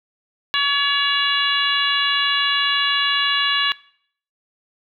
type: harmonic tone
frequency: 566 Hz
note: C#5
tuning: 36 cents sharp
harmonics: 2 / 3 / 4 / 5 / 6 / 7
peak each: -24 / -22 / -28 / -22 / -24 / -26 dBFS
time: 0.54-3.72 s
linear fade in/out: 0 ms
effects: noise-tail reverb RT60 0.6 s tail -20 dB re dry